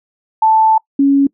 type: tone pair in turn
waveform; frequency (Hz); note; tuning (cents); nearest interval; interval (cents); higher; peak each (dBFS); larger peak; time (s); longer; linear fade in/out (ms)
sine; 880 / 277.8; A5 / C#4; 0 / +4; octave + minor sixth; 1996; first; -7; neither; 0.42-0.78 / 0.99-1.27; first; 5
effects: noise-tail reverb RT60 0.1 s tail -24 dB re dry